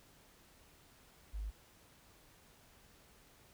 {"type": "tone", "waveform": "sine", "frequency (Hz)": 51.91, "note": "G#1", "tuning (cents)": 0, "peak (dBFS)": -38, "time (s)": [1.33, 1.51], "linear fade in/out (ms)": 20, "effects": ["pink hiss -64 dBFS RMS until 3.53 s"]}